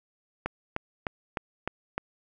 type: click train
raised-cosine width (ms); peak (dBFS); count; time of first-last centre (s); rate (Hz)
0.5; -14; 6; 0.46-1.98; 3.29
effects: none